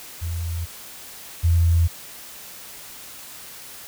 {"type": "tone pair in turn", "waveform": "sine", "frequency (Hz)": [84.3, 84.3], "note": ["E2", "E2"], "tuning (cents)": [39, 39], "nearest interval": "unison", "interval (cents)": 0, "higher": "neither", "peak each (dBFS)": [-24, -14], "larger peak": "second", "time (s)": [[0.21, 0.66], [1.43, 1.88]], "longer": "neither", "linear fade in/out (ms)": 20, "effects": ["white hiss -40 dBFS RMS until 3.87 s"]}